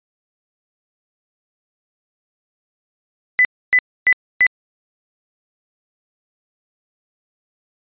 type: tone bursts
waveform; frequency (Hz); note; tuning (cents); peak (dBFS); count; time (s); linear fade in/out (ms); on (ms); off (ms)
sine; 2000; B6; +21; -9; 4; 3.39-4.466; 0; 59; 280
effects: resampled to 8000 Hz